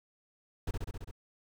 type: noise with echo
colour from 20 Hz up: brown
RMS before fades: -32 dBFS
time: 0.67-0.71 s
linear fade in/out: 5 ms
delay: 67 ms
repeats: 6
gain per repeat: -2 dB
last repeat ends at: 1.112 s
effects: none